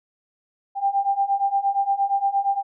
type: beating tone pair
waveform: sine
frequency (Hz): 788 / 796.6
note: G5 / G5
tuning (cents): +9 / +28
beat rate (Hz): 8.6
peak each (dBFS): -23 / -21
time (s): 0.75-2.63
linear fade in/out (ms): 50
effects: none